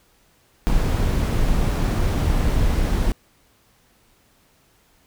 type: noise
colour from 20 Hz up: brown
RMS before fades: -19 dBFS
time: 0.67-3.12 s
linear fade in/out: 0 ms
effects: pink hiss -59 dBFS RMS until 5.06 s